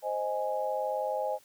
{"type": "chord", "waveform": "sine", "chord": "Ab major", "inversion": "first", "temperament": "equal", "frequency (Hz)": [523.3, 622.3, 830.6], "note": ["C5", "Eb5", "Ab5"], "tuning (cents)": [0, 0, 0], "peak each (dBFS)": -33, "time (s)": [0.02, 1.39], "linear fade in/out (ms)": 50, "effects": ["white hiss -61 dBFS RMS until 1.44 s"]}